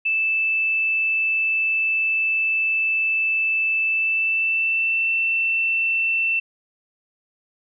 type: tone with pitch glide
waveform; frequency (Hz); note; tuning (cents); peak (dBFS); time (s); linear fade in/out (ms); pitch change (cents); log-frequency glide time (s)
sine; 2637 to 2678; E7 to E7; 0 to +27; -18; 0.05-6.4; 10; +27; 3.84-5.13
effects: none